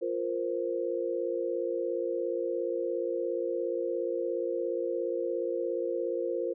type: chord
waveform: sine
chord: F suspended fourth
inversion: none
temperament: equal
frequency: 349.2 / 466.2 / 523.3 Hz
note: F4 / Bb4 / C5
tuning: 0 / 0 / 0 cents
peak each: -33 dBFS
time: 0.01-6.54 s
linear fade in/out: 20 ms
effects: none